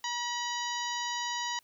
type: harmonic tone with a mistuned harmonic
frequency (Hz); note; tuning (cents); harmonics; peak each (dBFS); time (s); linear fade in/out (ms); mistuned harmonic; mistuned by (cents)
960; B5; -49; 1 / 2 / 3 / 4 / 5 / 6 / 7; -35 / -38 / -40 / -41 / -42 / -43 / -43; 0.04-1.59; 2; 3; +57
effects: white hiss -67 dBFS RMS until 1.63 s